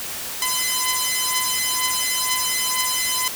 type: beating tone pair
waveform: 5% pulse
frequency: 1015 / 1017.1 Hz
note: B5 / C6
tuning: +47 / -49 cents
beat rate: 2.1 Hz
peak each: -11 dBFS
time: 0.42-3.28 s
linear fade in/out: 2 ms
effects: white hiss -30 dBFS RMS until 3.35 s